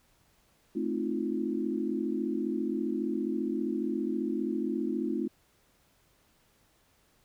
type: chord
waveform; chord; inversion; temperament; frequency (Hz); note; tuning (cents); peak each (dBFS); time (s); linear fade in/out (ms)
sine; F dominant seventh; first; just; 218.3 / 261.9 / 314.3 / 349.2; A3 / C4 / Eb4 / F4; -13 / +2 / +18 / 0; -34; 0.75-5.28; 10
effects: pink hiss -67 dBFS RMS until 7.24 s